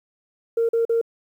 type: tone bursts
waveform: sine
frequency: 460.8 Hz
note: A#4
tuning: 20 cents flat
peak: -16 dBFS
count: 3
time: 0.57-1.014 s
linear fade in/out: 5 ms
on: 120 ms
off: 42 ms
effects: tanh soft clip ceiling -13 dBFS + 9-bit